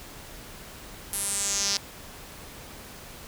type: tone with band-pass filter sweep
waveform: sawtooth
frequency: 200 Hz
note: G3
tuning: 35 cents sharp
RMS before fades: -28 dBFS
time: 1.13-1.77 s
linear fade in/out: 2 ms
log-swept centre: 11000 to 5100 Hz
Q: 4
effects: pink hiss -44 dBFS RMS until 3.27 s